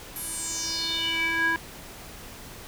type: tone with band-pass filter sweep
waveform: square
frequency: 329.4 Hz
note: E4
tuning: 1 cent flat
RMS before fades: -28 dBFS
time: 0.16-1.56 s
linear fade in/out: 0 ms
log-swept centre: 12000 to 1400 Hz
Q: 5.1
effects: pink hiss -43 dBFS RMS until 2.67 s